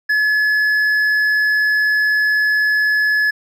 triangle tone with hard clipping, 1708 Hz, G#6, 48 cents sharp, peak -14 dBFS, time 0.09-3.31 s, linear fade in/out 10 ms, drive 7 dB, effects none

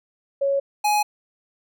sine / square tone pair in turn, 554.4 / 837.2 Hz, C#5 / G#5, 0 / +14 cents, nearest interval perfect fifth, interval 714 cents, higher second, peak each -18 dBFS, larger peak neither, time 0.41-0.6 / 0.84-1.03 s, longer neither, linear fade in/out 10 ms, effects none

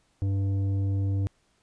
triangle tone with tanh clipping, 98 Hz, G2, in tune, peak -25 dBFS, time 0.22-1.27 s, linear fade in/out 0 ms, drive 13 dB, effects pink hiss -68 dBFS RMS until 1.62 s + resampled to 22050 Hz

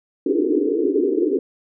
white band-pass noise, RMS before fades -19 dBFS, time 0.26-1.39 s, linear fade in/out 5 ms, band 270 to 450 Hz, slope 96 dB/octave, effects none

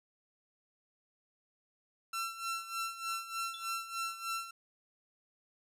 sawtooth tone with tremolo, 1349 Hz, E6, 40 cents sharp, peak -30 dBFS, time 2.13-4.51 s, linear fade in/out 5 ms, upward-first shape sine, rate 3.3 Hz, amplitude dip 75%
triangle tone with exponential decay, 3471 Hz, A7, 24 cents flat, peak -39 dBFS, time 3.54-3.7 s, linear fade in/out 2 ms, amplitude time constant 33 ms
effects resampled to 32000 Hz

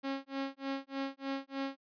sawtooth tone with tremolo, 272.2 Hz, C#4, 31 cents flat, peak -29 dBFS, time 0.03-1.77 s, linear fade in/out 20 ms, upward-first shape sine, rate 3.3 Hz, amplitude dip 100%, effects resampled to 11025 Hz

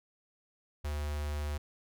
square tone with notch filter, 74 Hz, D2, 14 cents sharp, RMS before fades -35 dBFS, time 0.84-1.58 s, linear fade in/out 10 ms, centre 260 Hz, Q 1.2, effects none

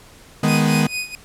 45% pulse chord, G# minor, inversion second, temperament equal, 155.56 / 207.7 / 246.9 Hz, D#3 / G#3 / B3, 0 / 0 / 0 cents, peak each -18 / -19 / -21 dBFS, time 0.43-0.87 s, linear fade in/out 5 ms
sawtooth tone with tremolo, 2489 Hz, D#7, in tune, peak -18 dBFS, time 0.48-1.15 s, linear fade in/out 0 ms, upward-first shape sine, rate 4.5 Hz, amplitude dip 85%
effects pink hiss -46 dBFS RMS until 1.24 s + low-pass 12000 Hz 12 dB/octave

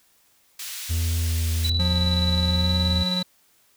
pink high-pass noise, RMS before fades -34 dBFS, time 0.59-1.7 s, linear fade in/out 5 ms, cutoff 2900 Hz, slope 12 dB/octave
triangle tone with vibrato, 82.6 Hz, E2, 4 cents sharp, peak -19 dBFS, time 0.89-3.04 s, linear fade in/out 20 ms, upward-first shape sine, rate 1.2 Hz, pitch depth 17 cents each way
sine tone with tremolo, 3951 Hz, B7, in tune, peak -22 dBFS, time 1.64-3.23 s, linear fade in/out 10 ms, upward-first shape square, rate 19 Hz, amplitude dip 50%
square tone with pitch glide, 178.7 to 182.03 Hz, F3 to F#3, +40 to -28 cents, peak -26 dBFS, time 1.79-3.23 s, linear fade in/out 10 ms, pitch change +32 cents, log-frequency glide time 2.43-2.92 s
effects white hiss -61 dBFS RMS until 3.76 s

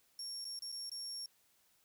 35% pulse tone with dropouts, 5520 Hz, F8, 21 cents flat, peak -39 dBFS, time 0.19-1.26 s, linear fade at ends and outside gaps 2 ms, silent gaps 0.445-0.451 / 0.591-0.621 / 0.719-0.724 / 0.896-0.916 s, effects white hiss -72 dBFS RMS until 1.84 s

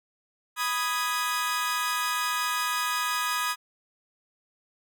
sawtooth chord, G# minor, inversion first, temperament equal, 987.8 / 1244.5 / 1661.2 Hz, B5 / D#6 / G#6, 0 / 0 / 0 cents, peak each -28 / -25 / -28 dBFS, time 0.56-3.56 s, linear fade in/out 50 ms, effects none

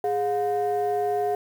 sine tone pair together, 413.4 / 717 Hz, G#4 / F5, -8 / +45 cents, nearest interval minor seventh, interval 953 cents, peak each -23 dBFS, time 0.04-1.35 s, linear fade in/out 2 ms, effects tanh soft clip ceiling -18 dBFS + 8-bit

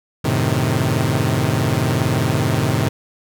sawtooth chord, F# diminished seventh, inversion none, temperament equal, 92.5 / 110 / 130.81 / 155.56 Hz, F#2 / A2 / C3 / Eb3, 0 / 0 / 0 / 0 cents, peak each -21 / -17 / -16 / -18 dBFS, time 0.24-2.89 s, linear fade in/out 10 ms, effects none

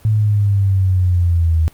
sine linear sweep, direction down, 109.1 to 79 Hz, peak -11 dBFS, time 0.05-1.68 s, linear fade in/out 0 ms, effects pink hiss -48 dBFS RMS until 1.73 s + Opus 32 kbps

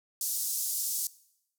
white band-pass noise, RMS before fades -32 dBFS, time 0.21-1.07 s, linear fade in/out 2 ms, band 5400 to 15000 Hz, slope 24 dB/octave, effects noise-tail reverb RT60 0.8 s tail -20 dB re dry

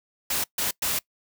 white noise bursts at uneven times, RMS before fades -26 dBFS, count 3, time 0.3-0.44 / 0.58-0.71 / 0.82-0.99 s, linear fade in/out 5 ms, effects noise-tail reverb RT60 0.1 s tail -23 dB re dry

